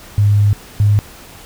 sine tone pair in turn, 102.8 / 103.35 Hz, G#2 / G#2, -17 / -8 cents, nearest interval unison, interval 9 cents, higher second, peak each -8 dBFS, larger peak neither, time 0.18-0.53 / 0.8-0.99 s, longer first, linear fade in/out 0 ms, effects pink hiss -38 dBFS RMS until 1.45 s

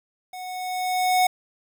square tone with level ramp, 736 Hz, F#5, 9 cents flat, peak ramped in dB -35 to -16 dBFS, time 0.33-1.27 s, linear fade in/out 5 ms, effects 9-bit

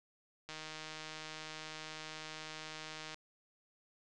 click train, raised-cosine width 0.2 ms, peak -28 dBFS, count 415, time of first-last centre 0.49-3.144 s, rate 156 Hz, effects resampled to 24000 Hz

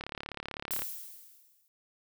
click train, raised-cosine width 0.3 ms, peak -21 dBFS, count 30, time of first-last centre 0.01-0.82 s, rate 35.8 Hz
violet noise with exponential decay, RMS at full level -32 dBFS, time 0.71-1.68 s, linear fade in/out 0 ms, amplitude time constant 210 ms
effects none

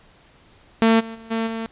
sawtooth tone with level steps, 225.7 Hz, A3, 44 cents sharp, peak -9 / -28 / -36 / -17 / -22 dBFS, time 0.82-1.66 s, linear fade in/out 0 ms, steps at 0.99 / 1.14 / 1.3 / 1.46 s, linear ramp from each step 20 ms, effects pink hiss -53 dBFS RMS until 1.71 s + resampled to 8000 Hz

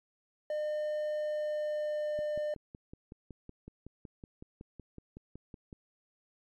triangle tone with pitch glide, 605 to 600.8 Hz, D#5 to D5, -49 to +39 cents, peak -29 dBFS, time 0.5-2.54 s, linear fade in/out 2 ms, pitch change -12 cents, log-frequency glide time 1.15-2.29 s
click train, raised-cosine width 3 ms, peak -33 dBFS, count 20, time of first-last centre 2.19-5.728 s, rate 5.37 Hz
effects MP3 64 kbps

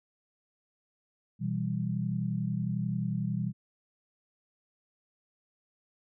sine chord, E minor, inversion second, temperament equal, 123.47 / 164.81 / 196 Hz, B2 / E3 / G3, 0 / 0 / 0 cents, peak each -33 dBFS, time 1.39-3.53 s, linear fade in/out 50 ms, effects none

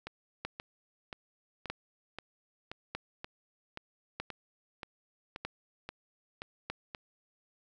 two click trains, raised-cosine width 0.3 ms, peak -24 / -20 dBFS, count 14 / 6, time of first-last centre 0.07-6.948 / 0.45-6.7 s, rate 1.89 / 0.8 Hz, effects none

